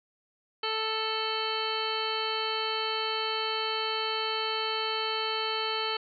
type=harmonic tone; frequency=440 Hz; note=A4; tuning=in tune; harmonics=1 / 2 / 3 / 4 / 5 / 6 / 7 / 9 / 10; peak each=-35 / -36 / -35 / -42 / -41 / -39 / -34 / -41 / -37 dBFS; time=0.63-5.97 s; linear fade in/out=5 ms; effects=none